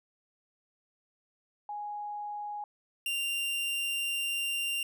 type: tone pair in turn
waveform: sine / 45% pulse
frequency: 830 / 2783 Hz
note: G#5 / F7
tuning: -1 / -7 cents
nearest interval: octave + major sixth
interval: 2094 cents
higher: second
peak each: -35 / -30 dBFS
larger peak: second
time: 1.69-2.64 / 3.06-4.83 s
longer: second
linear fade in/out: 2 ms
effects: none